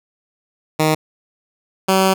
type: tone pair in turn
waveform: 10% pulse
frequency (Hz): 155.9 / 190.51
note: D#3 / G3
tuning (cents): +4 / -49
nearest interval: minor third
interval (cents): 347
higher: second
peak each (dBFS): -5 / -4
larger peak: second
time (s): 0.79-0.95 / 1.88-2.14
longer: second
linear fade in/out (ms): 10
effects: none